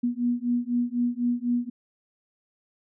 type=beating tone pair; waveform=sine; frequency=240 / 244 Hz; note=B3 / B3; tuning=-49 / -21 cents; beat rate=4 Hz; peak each=-26 dBFS; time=0.03-1.7 s; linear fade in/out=10 ms; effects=none